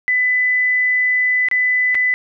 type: tone with dropouts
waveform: sine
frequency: 2000 Hz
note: B6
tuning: 21 cents sharp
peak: -13 dBFS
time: 0.08-2.14 s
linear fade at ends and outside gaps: 0 ms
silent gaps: 1.486-1.513 / 1.946-1.952 s
effects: none